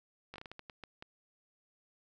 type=slowing click train; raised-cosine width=0.3 ms; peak=-30 dBFS; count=10; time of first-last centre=0.34-1.025 s; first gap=18 ms; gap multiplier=1.34; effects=none